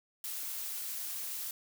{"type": "noise", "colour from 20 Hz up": "blue", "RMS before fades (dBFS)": -39, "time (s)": [0.24, 1.51], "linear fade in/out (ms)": 2, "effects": []}